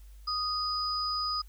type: tone pair together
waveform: sine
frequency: 1244.5 / 4970 Hz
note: D#6 / D#8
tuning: 0 / -3 cents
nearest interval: 2 octaves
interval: 2397 cents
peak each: -32 / -31 dBFS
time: 0.27-1.42 s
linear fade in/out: 10 ms
effects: added 50 Hz sine -47 dBFS peak until 1.48 s + white hiss -65 dBFS RMS until 1.48 s